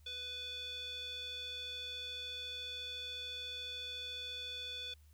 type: tone with band-pass filter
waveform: square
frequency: 495.7 Hz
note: B4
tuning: 6 cents sharp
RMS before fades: -44 dBFS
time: 0.06-4.94 s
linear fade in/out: 5 ms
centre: 3400 Hz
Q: 6.2
effects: added 75 Hz sine -59 dBFS peak until 5.13 s + white hiss -73 dBFS RMS until 5.13 s